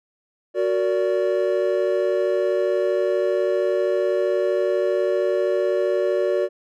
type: chord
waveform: triangle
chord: Gb augmented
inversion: none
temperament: just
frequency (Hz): 370 / 462.5 / 578.1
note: Gb4 / Bb4 / D5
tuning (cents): 0 / -14 / -27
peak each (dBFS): -20 / -23 / -20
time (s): 0.54-6.49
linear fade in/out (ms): 50
effects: none